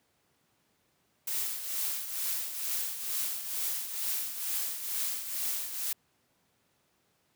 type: noise with tremolo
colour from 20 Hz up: blue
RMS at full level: -31 dBFS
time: 1.27-5.93 s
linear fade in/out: 5 ms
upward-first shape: triangle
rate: 2.2 Hz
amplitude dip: 65%
effects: pink hiss -72 dBFS RMS until 7.35 s + high-pass 100 Hz 12 dB/octave